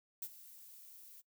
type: noise with ADSR envelope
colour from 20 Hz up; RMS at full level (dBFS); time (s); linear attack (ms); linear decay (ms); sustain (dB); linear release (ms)
violet; -40; 0.22-1.22; 4; 57; -16; 23
effects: noise-tail reverb RT60 0.1 s tail -21 dB re dry